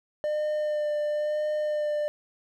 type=tone with vibrato; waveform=triangle; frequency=601 Hz; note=D5; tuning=40 cents sharp; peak=-23 dBFS; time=0.24-2.08 s; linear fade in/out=0 ms; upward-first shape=sine; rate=0.99 Hz; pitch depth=15 cents each way; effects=none